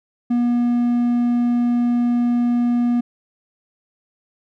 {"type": "tone", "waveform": "triangle", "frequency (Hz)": 240.6, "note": "B3", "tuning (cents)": -45, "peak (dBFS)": -13, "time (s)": [0.3, 3.01], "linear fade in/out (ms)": 10, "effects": []}